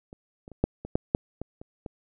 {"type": "clicks", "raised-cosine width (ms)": 2, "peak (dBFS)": [-30, -30, -30, -8, -23, -9, -7, -20, -28, -22], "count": 10, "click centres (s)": [0.129, 0.479, 0.517, 0.64, 0.85, 0.955, 1.149, 1.416, 1.615, 1.862], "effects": []}